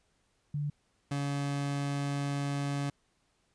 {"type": "tone pair in turn", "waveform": ["sine", "30% pulse"], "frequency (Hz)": [146.3, 141.64], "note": ["D3", "C#3"], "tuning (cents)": [-6, 38], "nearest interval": "minor second", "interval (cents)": 56, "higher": "first", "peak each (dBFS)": [-30, -28], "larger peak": "second", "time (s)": [[0.54, 0.7], [1.11, 2.9]], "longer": "second", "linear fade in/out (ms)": 5, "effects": ["pink hiss -73 dBFS RMS until 3.54 s", "resampled to 22050 Hz"]}